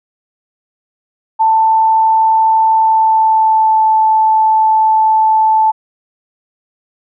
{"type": "tone with pitch glide", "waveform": "sine", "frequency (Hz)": [886, 875.8], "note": ["A5", "A5"], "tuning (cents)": [12, -8], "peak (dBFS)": -7, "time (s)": [1.39, 5.72], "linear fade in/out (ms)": 20, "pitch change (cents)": -20, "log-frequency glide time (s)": [2.76, 3.87], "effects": []}